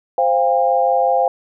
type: chord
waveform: sine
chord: C suspended fourth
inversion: none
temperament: equal with one note detuned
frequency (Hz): 523.3 / 698.5 / 804.2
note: C5 / F5 / G5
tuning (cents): 0 / 0 / +44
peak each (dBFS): -17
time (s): 0.18-1.28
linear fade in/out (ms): 2
effects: none